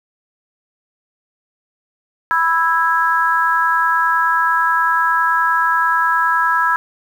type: chord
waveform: sine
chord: E major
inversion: second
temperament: just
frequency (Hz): 988.9 / 1318.5 / 1648.1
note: B5 / E6 / G#6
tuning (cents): +2 / 0 / -14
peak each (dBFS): -17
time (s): 2.31-6.76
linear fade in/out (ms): 0
effects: 7-bit